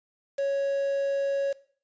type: tone with quantisation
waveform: triangle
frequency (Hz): 554.4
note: C#5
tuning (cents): 0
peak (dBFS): -22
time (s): 0.38-1.53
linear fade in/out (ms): 10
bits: 7
effects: noise-tail reverb RT60 0.5 s tail -19 dB re dry + resampled to 16000 Hz